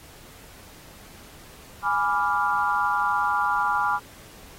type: chord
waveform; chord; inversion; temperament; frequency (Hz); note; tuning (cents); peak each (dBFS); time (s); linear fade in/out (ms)
sine; G# diminished seventh; none; equal; 830.6 / 987.8 / 1174.7 / 1396.9; G#5 / B5 / D6 / F6; 0 / 0 / 0 / 0; -26; 1.82-4; 50
effects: pink hiss -48 dBFS RMS until 4.58 s + AAC 48 kbps